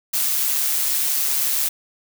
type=noise with amplitude modulation; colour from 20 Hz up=blue; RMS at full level=-19 dBFS; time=0.13-1.69 s; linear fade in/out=10 ms; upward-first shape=sine; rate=142 Hz; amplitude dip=40%; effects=none